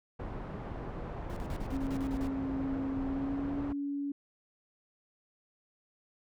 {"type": "low-pass noise", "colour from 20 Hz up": "pink", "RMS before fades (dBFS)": -40, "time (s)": [0.19, 3.73], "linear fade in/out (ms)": 10, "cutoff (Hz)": 990, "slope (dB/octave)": 12}
{"type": "noise bursts", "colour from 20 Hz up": "brown", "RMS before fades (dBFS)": -38, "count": 10, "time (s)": [1.3, 2.272], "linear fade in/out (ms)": 0, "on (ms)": 63, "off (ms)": 38}
{"type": "tone with pitch glide", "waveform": "sine", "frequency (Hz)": [270, 283.3], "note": ["C#4", "C#4"], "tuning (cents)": [-45, 38], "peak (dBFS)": -32, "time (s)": [1.72, 4.12], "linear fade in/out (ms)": 5, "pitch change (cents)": 83, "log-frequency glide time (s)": [3.07, 3.63]}
{"effects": []}